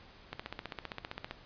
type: click train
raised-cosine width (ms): 0.3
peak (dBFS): -22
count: 16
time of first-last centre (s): 0.33-1.31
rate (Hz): 15.3
effects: pink hiss -56 dBFS RMS until 1.45 s + resampled to 11025 Hz